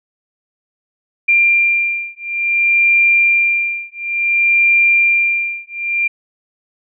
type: beating tone pair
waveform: sine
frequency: 2383 / 2383.57 Hz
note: D7 / D7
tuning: +25 / +25 cents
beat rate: 0.57 Hz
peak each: -14 dBFS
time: 1.28-6.08 s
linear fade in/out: 10 ms
effects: none